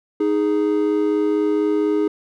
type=tone pair together; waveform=triangle; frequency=311.1 / 415.3 Hz; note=D#4 / G#4; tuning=0 / 0 cents; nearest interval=perfect fourth; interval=500 cents; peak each=-17 dBFS; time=0.2-2.08 s; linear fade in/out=5 ms; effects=none